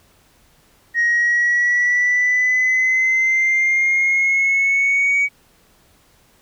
sine exponential sweep, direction up, 1876 to 2261 Hz, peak -12 dBFS, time 0.94-5.29 s, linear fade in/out 50 ms, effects tanh soft clip ceiling -11 dBFS + pink hiss -55 dBFS RMS until 6.41 s

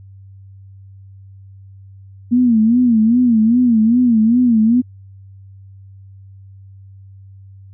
sine tone with vibrato, 233.3 Hz, A#3, 2 cents sharp, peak -9 dBFS, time 2.31-4.82 s, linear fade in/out 20 ms, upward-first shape sine, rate 2.5 Hz, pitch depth 130 cents each way, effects added 97 Hz sine -37 dBFS peak until 7.73 s

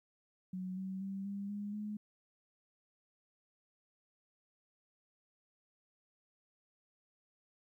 sine tone with pitch steps, 185 / 189.76 / 194.65 / 199.66 / 204.8 / 210.1 Hz, F#3 / F#3 / G3 / G3 / G#3 / G#3, 0 / +44 / -12 / +32 / -24 / +20 cents, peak -38 dBFS, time 0.53-1.97 s, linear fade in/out 5 ms, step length 240 ms, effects 13-bit

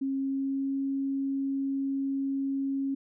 sine tone with pitch glide, 270.6 to 273 Hz, C#4 to C#4, -42 to -26 cents, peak -27 dBFS, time 0.01-2.95 s, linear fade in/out 10 ms, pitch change +16 cents, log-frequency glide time 0.17-0.78 s, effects none

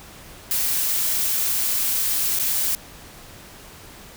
blue noise with dropouts, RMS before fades -22 dBFS, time 0.51-2.75 s, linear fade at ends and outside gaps 0 ms, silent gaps 2.388-2.397 s, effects pink hiss -43 dBFS RMS until 4.16 s

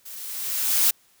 blue noise with level ramp, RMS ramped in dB -40 to -17 dBFS, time 0.05-0.91 s, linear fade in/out 10 ms, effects white hiss -60 dBFS RMS until 1.2 s

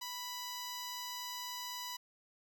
10% pulse tone with notch filter, 987.8 Hz, B5, in tune, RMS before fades -43 dBFS, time 0.01-1.97 s, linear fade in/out 10 ms, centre 2300 Hz, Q 1.8, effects none

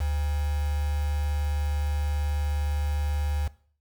sine tone with quantisation, 73.42 Hz, D2, in tune, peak -24 dBFS, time 0-3.48 s, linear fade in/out 10 ms, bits 6, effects noise-tail reverb RT60 0.5 s tail -19 dB re dry

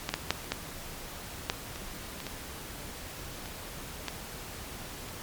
clicks, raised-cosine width 0.2 ms, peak -12 / -10 / -7 / -27 / -11 / -9 / -23 / -21 / -19 / -24 / -14 / -25 dBFS, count 12, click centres 0.091 / 0.14 / 0.306 / 0.444 / 0.52 / 1.499 / 1.759 / 2.203 / 2.267 / 3.458 / 4.083 / 5.087 s, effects pink hiss -42 dBFS RMS until 5.22 s + MP3 96 kbps

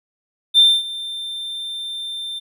triangle tone with ADSR envelope, 3579 Hz, A7, 29 cents sharp, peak -4 dBFS, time 0.54-2.4 s, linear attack 44 ms, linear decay 240 ms, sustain -20 dB, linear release 21 ms, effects tanh soft clip ceiling -4 dBFS

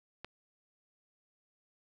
click, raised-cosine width 0.3 ms, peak -26 dBFS, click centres 0.246 s, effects none

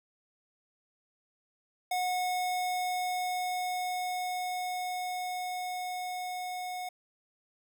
square tone with level ramp, 729 Hz, F#5, 26 cents flat, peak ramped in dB -29 to -36 dBFS, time 1.91-6.89 s, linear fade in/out 5 ms, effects none

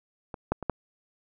clicks, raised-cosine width 1 ms, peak -22 / -10 / -21 / -11 dBFS, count 4, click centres 0.342 / 0.52 / 0.627 / 0.697 s, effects none

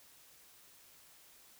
silence, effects white hiss -61 dBFS RMS until 1.59 s

